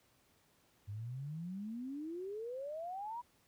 sine exponential sweep, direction up, 98 to 987.8 Hz, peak -40 dBFS, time 0.87-3.22 s, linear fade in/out 20 ms, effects pink hiss -71 dBFS RMS until 3.47 s + high-pass 60 Hz 12 dB/octave

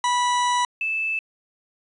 40% pulse / sine tone pair in turn, 981 / 2630 Hz, B5 / E7, -12 / -5 cents, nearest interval octave + perfect fourth, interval 1707 cents, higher second, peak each -18 / -22 dBFS, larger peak first, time 0.04-0.65 / 0.81-1.19 s, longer first, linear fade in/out 2 ms, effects resampled to 22050 Hz + 9-bit

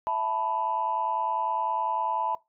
sine chord, E suspended fourth, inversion none, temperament just, 659.3 / 879 / 988.9 Hz, E5 / A5 / B5, 0 / -2 / +2 cents, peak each -33 / -28 / -28 dBFS, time 0.07-2.35 s, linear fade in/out 0 ms, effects noise-tail reverb RT60 0.2 s tail -19 dB re dry + tanh soft clip ceiling -16 dBFS

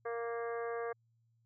harmonic tone, 233.1 Hz, A#3, in tune, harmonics 2 / 3 / 4 / 5 / 6 / 7 / 8 / 9, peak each -37 / -44 / -54 / -45 / -56 / -48 / -57 / -56 dBFS, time 0.05-0.93 s, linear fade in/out 10 ms, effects added 115 Hz sine -70 dBFS peak until 1.45 s

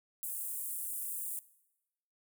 pink high-pass noise, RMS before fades -39 dBFS, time 0.23-1.39 s, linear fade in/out 0 ms, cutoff 8500 Hz, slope 48 dB/octave, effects noise-tail reverb RT60 0.9 s tail -19 dB re dry

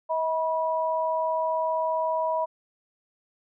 sine tone pair together, 638.9 / 974 Hz, D#5 / B5, +46 / -24 cents, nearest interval perfect fifth, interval 730 cents, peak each -26 dBFS, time 0.09-2.46 s, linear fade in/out 20 ms, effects none

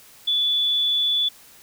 sine tone, 3454 Hz, A7, 33 cents flat, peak -18 dBFS, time 0.27-1.29 s, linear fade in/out 10 ms, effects white hiss -49 dBFS RMS until 1.62 s

